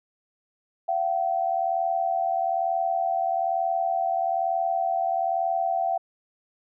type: tone pair together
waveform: sine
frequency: 682 / 763.1 Hz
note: F5 / G5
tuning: -41 / -47 cents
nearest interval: major second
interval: 194 cents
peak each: -25 / -25 dBFS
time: 0.88-5.98 s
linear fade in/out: 10 ms
effects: none